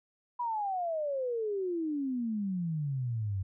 sine exponential sweep, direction down, 987.8 to 92.5 Hz, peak -30 dBFS, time 0.39-3.43 s, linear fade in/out 10 ms, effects none

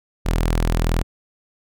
sawtooth tone, 41.2 Hz, E1, in tune, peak -13 dBFS, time 0.25-1.03 s, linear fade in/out 20 ms, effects none

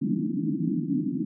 white band-pass noise, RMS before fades -27 dBFS, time 0.01-1.25 s, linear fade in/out 10 ms, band 150 to 320 Hz, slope 96 dB/octave, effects none

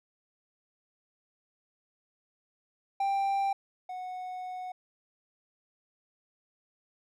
triangle tone pair in turn, 788 / 735.6 Hz, G5 / F#5, +9 / -10 cents, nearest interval minor second, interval 119 cents, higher first, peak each -24 / -34 dBFS, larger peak first, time 3-3.53 / 3.89-4.72 s, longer second, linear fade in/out 5 ms, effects none

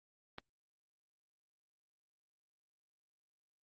click, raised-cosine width 0.3 ms, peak -28 dBFS, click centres 0.384 s, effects Opus 24 kbps

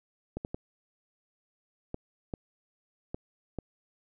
clicks, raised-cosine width 2 ms, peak -21 dBFS, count 7, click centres 0.37 / 0.449 / 0.545 / 1.944 / 2.338 / 3.145 / 3.587 s, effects none

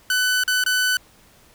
sawtooth tone with dropouts, 1500 Hz, F#6, 23 cents sharp, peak -14 dBFS, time 0.1-0.97 s, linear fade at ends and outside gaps 2 ms, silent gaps 0.437-0.478 / 0.639-0.662 s, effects pink hiss -53 dBFS RMS until 1.54 s

